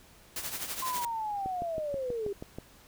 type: noise with tremolo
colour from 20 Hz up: white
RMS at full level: -34 dBFS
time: 0.36-1.05 s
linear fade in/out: 2 ms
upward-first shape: triangle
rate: 12 Hz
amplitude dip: 70%
type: linear sweep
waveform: sine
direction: down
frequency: 1046.5 to 390.6 Hz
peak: -31 dBFS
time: 0.82-2.33 s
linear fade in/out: 5 ms
type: click train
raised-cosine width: 2 ms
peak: -25 dBFS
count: 8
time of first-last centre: 1.46-2.585 s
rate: 6.22 Hz
effects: pink hiss -57 dBFS RMS until 2.87 s